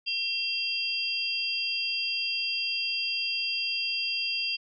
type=tone cluster; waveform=sine; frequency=2722 / 3200 / 4794 Hz; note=F7 / G7 / D8; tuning=-45 / +35 / +35 cents; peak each=-31 / -33 / -31 dBFS; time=0.06-4.57 s; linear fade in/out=20 ms; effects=none